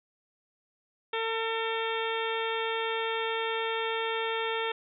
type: harmonic tone with a mistuned harmonic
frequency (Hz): 450.8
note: A4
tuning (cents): +42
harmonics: 1 / 2 / 3 / 4 / 5 / 6 / 7 / 8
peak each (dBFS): -32 / -35 / -37 / -38 / -39 / -40 / -40 / -41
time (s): 1.13-4.72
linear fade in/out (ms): 5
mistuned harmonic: 7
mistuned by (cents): +35
effects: none